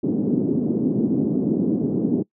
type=band-pass noise; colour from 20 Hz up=pink; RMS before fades=-21 dBFS; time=0.03-2.23 s; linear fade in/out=10 ms; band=190 to 340 Hz; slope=24 dB/octave; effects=noise-tail reverb RT60 0.1 s tail -24 dB re dry